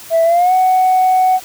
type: tone with pitch glide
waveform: sine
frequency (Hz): 659.3 to 744.3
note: E5 to F#5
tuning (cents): 0 to +10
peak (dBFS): -7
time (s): 0.1-1.4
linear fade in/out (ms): 50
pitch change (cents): +210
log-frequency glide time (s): 0.24-0.53
effects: tanh soft clip ceiling -6 dBFS + white hiss -35 dBFS RMS until 1.44 s